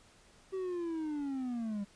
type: linear sweep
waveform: triangle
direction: down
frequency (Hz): 385.6 to 196.7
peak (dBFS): -32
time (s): 0.52-1.85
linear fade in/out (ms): 20
effects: pink hiss -62 dBFS RMS until 1.95 s + resampled to 22050 Hz